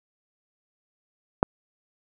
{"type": "click", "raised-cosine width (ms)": 1, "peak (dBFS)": -3, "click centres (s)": 1.429, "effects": []}